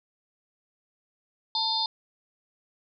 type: tone cluster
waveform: sine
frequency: 893 / 3610 / 4241 / 4855 Hz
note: A5 / A7 / C8 / D#8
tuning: +25 / +44 / +23 / -43 cents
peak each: -30 dBFS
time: 1.55-1.86 s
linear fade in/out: 2 ms
effects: none